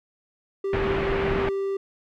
triangle tone, 392 Hz, G4, in tune, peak -22 dBFS, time 0.64-1.77 s, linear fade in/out 5 ms
pink low-pass noise, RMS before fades -27 dBFS, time 0.73-1.49 s, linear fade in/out 2 ms, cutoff 2600 Hz, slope 24 dB/octave
effects none

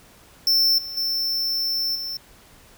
square tone with level steps, 5360 Hz, E8, 28 cents sharp, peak -16 / -31 / -22 / -28 dBFS, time 0.47-2.17 s, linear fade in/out 2 ms, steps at 0.78 / 0.97 / 1.95 s, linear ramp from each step 5 ms, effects pink hiss -51 dBFS RMS until 2.77 s

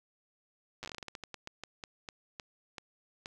slowing click train, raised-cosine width 0.2 ms, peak -24 dBFS, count 21, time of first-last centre 0.83-3.259 s, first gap 8 ms, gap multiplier 1.24, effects none

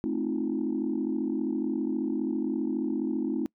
sine chord, F dominant seventh, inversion first, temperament just, 218.3 / 261.9 / 314.3 / 349.2 Hz, A3 / C4 / Eb4 / F4, -13 / +2 / +18 / 0 cents, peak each -32 / -30 / -30 / -34 dBFS, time 0.04-3.46 s, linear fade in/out 0 ms, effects noise-tail reverb RT60 0.1 s tail -25 dB re dry + tanh soft clip ceiling -19 dBFS

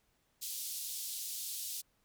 white band-pass noise, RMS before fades -41 dBFS, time 0.41-1.82 s, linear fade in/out 20 ms, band 3500 to 16000 Hz, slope 24 dB/octave, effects pink hiss -75 dBFS RMS until 2.04 s

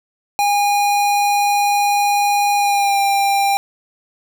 square tone with pitch glide, 816 to 795.5 Hz, G#5 to G5, -31 to +25 cents, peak -14 dBFS, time 0.39-3.57 s, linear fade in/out 0 ms, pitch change -44 cents, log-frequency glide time 2.56-3 s, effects none

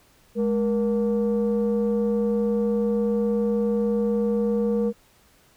sine tone pair together, 210.2 / 473.6 Hz, G#3 / A#4, +21 / +27 cents, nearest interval octave + major second, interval 1406 cents, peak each -21 dBFS, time 0.35-4.93 s, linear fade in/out 50 ms, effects tanh soft clip ceiling -16 dBFS + pink hiss -58 dBFS RMS until 5.56 s

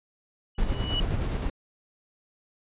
sine tone with exponential growth, 2942 Hz, F#7, 11 cents flat, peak -24 dBFS, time 0.55-1 s, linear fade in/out 2 ms, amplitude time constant 97 ms
brown noise with tremolo, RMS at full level -26 dBFS, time 0.58-1.5 s, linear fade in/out 5 ms, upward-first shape square, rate 9.5 Hz, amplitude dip 30%
effects resampled to 8000 Hz

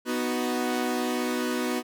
sawtooth chord, B major, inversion none, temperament equal, 246.9 / 311.1 / 370 Hz, B3 / D#4 / F#4, 0 / 0 / 0 cents, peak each -24 / -29 / -27 dBFS, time 0.05-1.83 s, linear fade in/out 50 ms, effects none

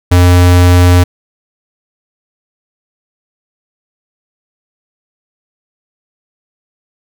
square tone, 89 Hz, F2, 33 cents sharp, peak -4 dBFS, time 0.11-1.04 s, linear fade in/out 10 ms, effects none

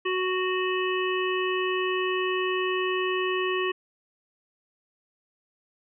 harmonic tone, 370 Hz, F#4, in tune, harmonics 1 / 3 / 5 / 7 / 8, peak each -26 / -31 / -33 / -34 / -35 dBFS, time 0.05-3.72 s, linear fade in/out 10 ms, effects none

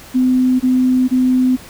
sine tone bursts, 255 Hz, C4, 44 cents flat, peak -10 dBFS, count 3, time 0.14-1.568 s, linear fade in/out 20 ms, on 460 ms, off 24 ms, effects pink hiss -38 dBFS RMS until 1.69 s

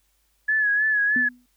sine tone with vibrato, 1700 Hz, G#6, 40 cents sharp, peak -18 dBFS, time 0.48-1.29 s, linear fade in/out 10 ms, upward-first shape sine, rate 3.2 Hz, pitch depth 50 cents each way
sine tone with exponential decay, 246.9 Hz, B3, in tune, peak -23 dBFS, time 1.16-1.46 s, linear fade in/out 2 ms, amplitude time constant 65 ms
effects added 50 Hz sine -68 dBFS peak until 1.56 s + white hiss -68 dBFS RMS until 1.56 s

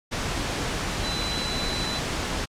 sine tone in noise, 4000 Hz, B7, 21 cents sharp, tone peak -30 dBFS, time 1.03-2 s, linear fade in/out 20 ms, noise pink, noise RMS -28 dBFS, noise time 0.11-2.46 s, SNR -5 dB, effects low-pass 7000 Hz 12 dB/octave + Opus 48 kbps

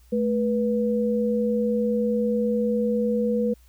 sine tone pair together, 217.1 / 487.4 Hz, A3 / B4, -23 / -23 cents, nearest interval octave + major second, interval 1400 cents, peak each -23 dBFS, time 0.12-3.54 s, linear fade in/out 10 ms, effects added 60 Hz sine -51 dBFS peak until 3.68 s + white hiss -62 dBFS RMS until 3.68 s

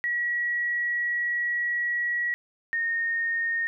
sine tone pair in turn, 1921 / 1844.4 Hz, B6 / A#6, -48 / -19 cents, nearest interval minor second, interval 71 cents, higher first, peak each -24 / -24 dBFS, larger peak neither, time 0.04-2.34 / 2.73-3.67 s, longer first, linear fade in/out 0 ms, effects none

